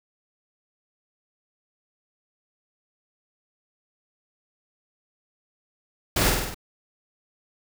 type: noise with echo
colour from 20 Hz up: pink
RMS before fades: -22 dBFS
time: 6.16-6.3 s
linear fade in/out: 5 ms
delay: 49 ms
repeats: 5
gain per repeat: -3 dB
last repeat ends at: 6.545 s
effects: none